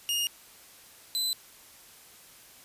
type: tone pair in turn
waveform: sawtooth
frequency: 2847 / 4026 Hz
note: F7 / B7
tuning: +33 / +33 cents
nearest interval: tritone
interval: 600 cents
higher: second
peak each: -23 / -24 dBFS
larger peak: first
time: 0.09-0.27 / 1.15-1.33 s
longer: neither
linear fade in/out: 0 ms
effects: white hiss -53 dBFS RMS until 2.64 s + resampled to 32000 Hz